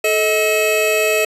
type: tone cluster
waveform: square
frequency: 434.5 / 632 / 2574 Hz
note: A4 / D#5 / E7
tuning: -22 / +27 / -42 cents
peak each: -19 dBFS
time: 0.04-1.25 s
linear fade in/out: 5 ms
effects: resampled to 32000 Hz